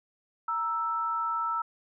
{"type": "tone pair together", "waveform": "sine", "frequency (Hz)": [934, 1320.9], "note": ["A#5", "E6"], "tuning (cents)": [3, 3], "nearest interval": "tritone", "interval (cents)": 600, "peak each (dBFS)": [-33, -28], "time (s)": [0.48, 1.62], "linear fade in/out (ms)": 5, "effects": []}